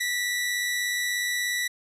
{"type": "tone pair together", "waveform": "sawtooth", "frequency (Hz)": [1864.3, 1961], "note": ["A#6", "B6"], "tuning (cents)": [0, -13], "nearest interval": "minor second", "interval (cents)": 87, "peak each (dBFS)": [-33, -22], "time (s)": [0, 1.68], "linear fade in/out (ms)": 10, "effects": ["resampled to 32000 Hz"]}